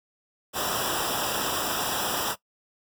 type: noise with comb filter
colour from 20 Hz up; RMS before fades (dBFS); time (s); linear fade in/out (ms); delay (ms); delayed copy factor
pink; -28; 0.53-2.36; 50; 0.46; -0.95
effects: noise-tail reverb RT60 0.1 s tail -18 dB re dry